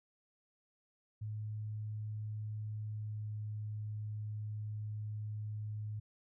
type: tone with pitch glide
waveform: sine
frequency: 107 to 106.32 Hz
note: A2 to G#2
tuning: -48 to +41 cents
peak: -38 dBFS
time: 1.21-6 s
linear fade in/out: 10 ms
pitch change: -11 cents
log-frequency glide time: 2.86-3.32 s
effects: none